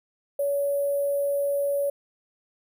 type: tone with sample-and-hold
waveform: sine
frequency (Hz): 565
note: C#5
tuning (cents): +33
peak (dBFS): -22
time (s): 0.39-1.9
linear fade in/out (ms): 5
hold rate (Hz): 11025
effects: none